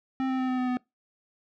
square tone with pitch steps, 263.3 / 260.6 / 257.9 / 255.2 / 252.6 / 250 Hz, C4 / C4 / C4 / C4 / B3 / B3, +11 / -7 / -25 / -43 / +39 / +21 cents, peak -26 dBFS, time 0.2-0.77 s, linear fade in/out 0 ms, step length 95 ms, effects noise-tail reverb RT60 0.2 s tail -24 dB re dry + low-pass 2000 Hz 12 dB/octave

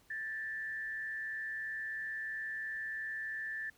sine tone with frequency modulation, 1760 Hz, A6, in tune, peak -37 dBFS, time 0.1-3.7 s, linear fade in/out 5 ms, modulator 123 Hz, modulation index 0.5, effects pink hiss -67 dBFS RMS until 3.77 s

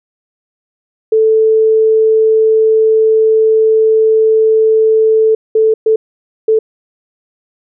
sine tone bursts at uneven times, 440 Hz, A4, in tune, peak -6 dBFS, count 4, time 1.12-5.35 / 5.55-5.74 / 5.86-5.96 / 6.48-6.59 s, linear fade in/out 5 ms, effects none

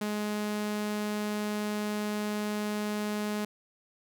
sawtooth tone, 209.7 Hz, G#3, 17 cents sharp, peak -26 dBFS, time 0.01-3.45 s, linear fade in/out 5 ms, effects none

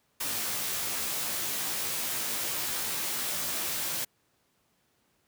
white noise with comb filter, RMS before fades -32 dBFS, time 0.2-4.05 s, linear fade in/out 10 ms, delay 16 ms, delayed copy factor -0.8, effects pink hiss -71 dBFS RMS until 5.27 s + high-pass 80 Hz 12 dB/octave

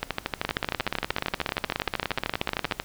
two click trains, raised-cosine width 0.3 ms, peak -9 / -9 dBFS, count 37 / 39, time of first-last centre 0.03-2.799 / 0.45-2.712 s, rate 13 / 16.8 Hz, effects pink hiss -48 dBFS RMS until 2.84 s

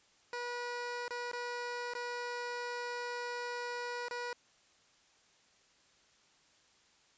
15% pulse tone with dropouts, 484.8 Hz, B4, 32 cents flat, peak -31 dBFS, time 0.33-4.33 s, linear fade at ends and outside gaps 1 ms, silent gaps 1.081-1.107 / 1.315-1.332 / 1.936-1.951 / 4.084-4.11 s, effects white hiss -67 dBFS RMS until 7.17 s + resampled to 16000 Hz

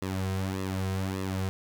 sawtooth tone with flanger, 95.1 Hz, F#2, 48 cents sharp, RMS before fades -31 dBFS, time 0.02-1.49 s, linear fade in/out 0 ms, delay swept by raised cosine 1.3 to 3.5 ms, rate 1.7 Hz, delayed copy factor -0.75, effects none

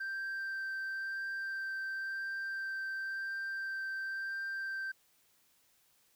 sine tone with vibrato, 1568 Hz, G6, in tune, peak -33 dBFS, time 0-4.92 s, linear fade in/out 10 ms, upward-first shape sine, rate 0.96 Hz, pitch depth 8 cents each way, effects tanh soft clip ceiling -35 dBFS + white hiss -70 dBFS RMS until 6.15 s

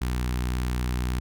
sawtooth tone with notch filter, 61.74 Hz, B1, in tune, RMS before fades -27 dBFS, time 0.01-1.2 s, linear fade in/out 10 ms, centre 550 Hz, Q 1.1, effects none

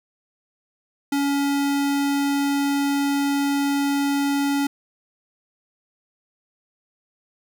square tone, 281.5 Hz, C#4, 27 cents sharp, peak -20 dBFS, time 1.12-4.67 s, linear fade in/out 5 ms, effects none

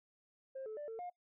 sine tone with pitch steps, 532 / 434.2 / 589 / 449.1 / 712 Hz, C5 / A4 / D5 / A4 / F5, +29 / -23 / +5 / +35 / +33 cents, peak -40 dBFS, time 0.55-1.1 s, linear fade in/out 10 ms, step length 110 ms, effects noise-tail reverb RT60 0.1 s tail -22 dB re dry + tanh soft clip ceiling -39 dBFS

